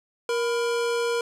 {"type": "tone pair together", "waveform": "square", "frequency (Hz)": [470.7, 998.2], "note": ["A#4", "B5"], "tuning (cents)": [17, 18], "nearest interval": "octave + minor second", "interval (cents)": 1301, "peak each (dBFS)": [-24, -33], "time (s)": [0.29, 1.21], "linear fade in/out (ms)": 2, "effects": ["low-pass 9000 Hz 12 dB/octave", "10-bit"]}